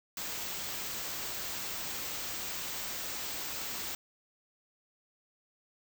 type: band-stop noise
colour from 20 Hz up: white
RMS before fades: -38 dBFS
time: 0.17-3.95 s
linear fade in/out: 2 ms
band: 8600 to 13000 Hz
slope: 96 dB/octave
effects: none